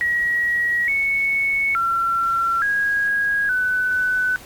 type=tone with pitch steps; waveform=sine; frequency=1908 / 2211 / 1359 / 1645 / 1501 Hz; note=A#6 / C#7 / F6 / G#6 / F#6; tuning=+40 / -5 / -48 / -17 / +24 cents; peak=-17 dBFS; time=0.01-4.36 s; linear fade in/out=0 ms; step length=870 ms; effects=pink hiss -42 dBFS RMS until 4.45 s + Opus 48 kbps